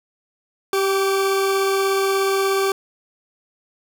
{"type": "tone pair together", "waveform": "40% pulse", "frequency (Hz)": [389.9, 1153], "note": ["G4", "D6"], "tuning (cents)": [-9, -32], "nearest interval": "octave + perfect fifth", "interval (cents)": 1877, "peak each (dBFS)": [-17, -24], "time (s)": [0.73, 2.72], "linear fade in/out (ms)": 2, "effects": []}